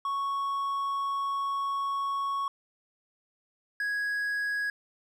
triangle tone pair in turn, 1108.7 / 1661.2 Hz, C#6 / G#6, 0 / 0 cents, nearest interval perfect fifth, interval 700 cents, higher second, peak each -26 dBFS, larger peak neither, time 0.05-2.48 / 3.8-4.7 s, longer first, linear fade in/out 2 ms, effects none

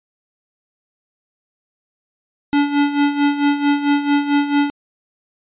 square tone with tremolo, 287.4 Hz, D4, 37 cents flat, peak -12 dBFS, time 2.53-4.7 s, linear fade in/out 0 ms, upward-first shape sine, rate 4.5 Hz, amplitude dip 70%, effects resampled to 8000 Hz

